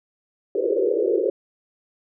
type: band-pass noise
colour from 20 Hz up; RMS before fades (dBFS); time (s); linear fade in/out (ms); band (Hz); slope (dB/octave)
pink; -21; 0.55-1.3; 2; 340 to 540; 96
effects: none